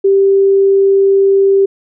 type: tone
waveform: sine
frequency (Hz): 392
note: G4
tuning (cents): 0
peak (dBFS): -6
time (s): 0.04-1.66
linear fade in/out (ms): 10
effects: none